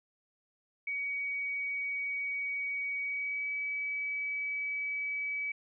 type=tone with pitch glide; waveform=sine; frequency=2257 to 2285 Hz; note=C#7 to D7; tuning=+31 to -48 cents; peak=-32 dBFS; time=0.87-5.52 s; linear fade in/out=5 ms; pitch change=+21 cents; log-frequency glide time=3.01-3.49 s; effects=none